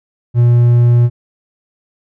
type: tone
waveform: triangle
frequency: 120 Hz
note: B2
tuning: 49 cents flat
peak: -4 dBFS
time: 0.34-1.1 s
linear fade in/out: 50 ms
effects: none